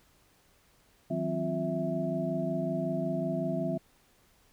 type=tone cluster; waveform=sine; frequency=158.7 / 184.1 / 260.5 / 350.6 / 656 Hz; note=D#3 / F#3 / C4 / F4 / E5; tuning=+35 / -8 / -7 / +7 / -9 cents; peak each=-35 / -35 / -35 / -38 / -33 dBFS; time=1.1-3.78 s; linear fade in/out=10 ms; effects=pink hiss -65 dBFS RMS until 4.52 s